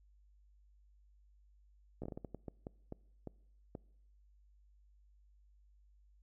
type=slowing click train; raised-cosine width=2 ms; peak=-30 dBFS; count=13; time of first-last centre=2.02-3.752 s; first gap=15 ms; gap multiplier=1.37; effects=noise-tail reverb RT60 0.8 s tail -24 dB re dry + added 50 Hz sine -63 dBFS peak until 6.22 s